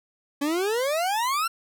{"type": "exponential sweep", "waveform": "40% pulse", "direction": "up", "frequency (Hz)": [277.2, 1394], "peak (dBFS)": -22, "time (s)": [0.41, 1.48], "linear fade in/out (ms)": 10, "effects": []}